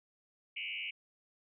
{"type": "tone with frequency modulation", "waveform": "sine", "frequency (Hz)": 2577, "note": "E7", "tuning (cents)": -40, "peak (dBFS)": -37, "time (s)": [0.56, 0.91], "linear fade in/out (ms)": 10, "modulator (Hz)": 88.8, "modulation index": 4.4, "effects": []}